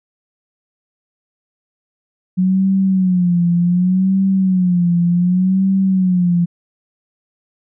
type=tone with vibrato; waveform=sine; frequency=182.4 Hz; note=F#3; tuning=24 cents flat; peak=-11 dBFS; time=2.37-6.46 s; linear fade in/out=20 ms; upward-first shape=sine; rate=0.67 Hz; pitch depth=96 cents each way; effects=none